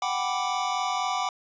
square chord, G major seventh, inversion third, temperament equal, 740 / 784 / 987.8 / 1174.7 Hz, F#5 / G5 / B5 / D6, 0 / 0 / 0 / 0 cents, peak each -31 / -33 / -33 / -31 dBFS, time 0.02-1.29 s, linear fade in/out 2 ms, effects resampled to 16000 Hz + 9-bit

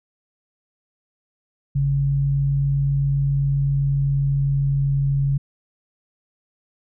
sine tone pair together, 46.25 / 138.59 Hz, F#1 / C#3, 0 / 0 cents, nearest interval octave + perfect fifth, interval 1900 cents, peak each -28 / -17 dBFS, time 1.75-5.38 s, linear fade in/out 10 ms, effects none

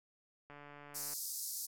click train, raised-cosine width 0.5 ms, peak -38 dBFS, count 93, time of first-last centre 0.5-1.134 s, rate 145 Hz
white band-pass noise, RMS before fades -42 dBFS, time 0.94-1.67 s, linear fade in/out 20 ms, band 4600 to 15000 Hz, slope 48 dB/octave
effects none

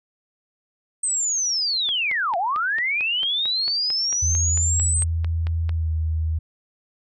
sine linear two-way sweep, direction down then up, 8360 to 659.3 to 8360 Hz, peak -20 dBFS, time 1.03-5.04 s, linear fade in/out 5 ms, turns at 2.37 s
click train, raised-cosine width 0.3 ms, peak -19 dBFS, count 18, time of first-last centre 1.89-5.693 s, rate 4.47 Hz
sine tone with pitch glide, 82.41 to 79.74 Hz, E2 to D#2, 0 to +43 cents, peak -20 dBFS, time 4.22-6.39 s, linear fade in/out 10 ms, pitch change -57 cents, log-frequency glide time 5.71-5.9 s
effects none

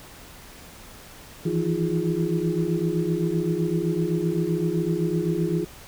sine tone cluster, 161.1 / 168.9 / 319 / 352 / 416.1 Hz, E3 / E3 / D#4 / F4 / G#4, -39 / +42 / +43 / +14 / +3 cents, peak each -28 / -26 / -30 / -27 / -30 dBFS, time 1.45-5.65 s, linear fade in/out 10 ms, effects pink hiss -45 dBFS RMS until 5.87 s

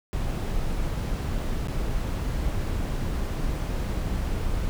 brown noise with dropouts, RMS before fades -27 dBFS, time 0.13-4.69 s, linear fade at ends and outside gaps 0 ms, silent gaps 1.672-1.684 s, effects none

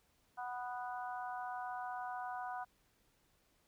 harmonic tone, 246.9 Hz, B3, in tune, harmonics 3 / 4 / 5 / 6, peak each -42 / -46 / -50 / -49 dBFS, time 0.37-2.65 s, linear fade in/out 20 ms, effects pink hiss -74 dBFS RMS until 3.67 s

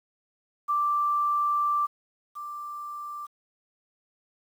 sine tone pair in turn, 1174.7 / 1179.2 Hz, D6 / D6, 0 / +7 cents, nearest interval unison, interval 7 cents, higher second, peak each -22 / -34 dBFS, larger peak first, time 0.68-1.87 / 2.35-3.27 s, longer first, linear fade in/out 20 ms, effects 9-bit

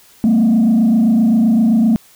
sine tone with frequency modulation, 224.8 Hz, A3, 37 cents sharp, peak -7 dBFS, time 0.24-1.96 s, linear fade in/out 0 ms, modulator 27.7 Hz, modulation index 0.78, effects tanh soft clip ceiling -7 dBFS + white hiss -47 dBFS RMS until 2.15 s

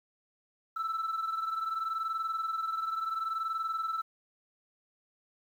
sine tone pair together, 1318.5 / 1339.2 Hz, E6 / E6, 0 / +27 cents, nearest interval unison, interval 27 cents, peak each -30 / -35 dBFS, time 0.76-4.02 s, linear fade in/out 10 ms, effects tanh soft clip ceiling -28 dBFS + 10-bit

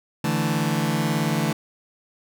sawtooth chord, D suspended second, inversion none, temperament just, 146.83 / 165.19 / 220.2 Hz, D3 / E3 / A3, 0 / +4 / +2 cents, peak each -21 dBFS, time 0.24-1.53 s, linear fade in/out 5 ms, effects none

